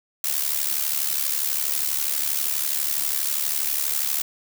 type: noise with amplitude modulation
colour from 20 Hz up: blue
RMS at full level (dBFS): -21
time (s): 0.24-4.22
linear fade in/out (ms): 2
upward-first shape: sine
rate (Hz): 72.3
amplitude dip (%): 75
effects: none